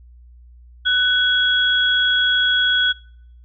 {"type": "tone pair together", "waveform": "sine", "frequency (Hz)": [1494, 3331], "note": ["F#6", "G#7"], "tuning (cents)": [16, 4], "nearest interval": "octave + major second", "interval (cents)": 1388, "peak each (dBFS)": -17, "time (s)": [0.85, 2.93], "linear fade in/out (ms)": 20, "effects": ["noise-tail reverb RT60 0.8 s tail -26 dB re dry", "added 60 Hz sine -42 dBFS peak until 3.44 s"]}